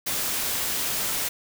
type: noise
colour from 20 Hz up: white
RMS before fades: -27 dBFS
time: 0.06-1.29 s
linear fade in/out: 10 ms
effects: none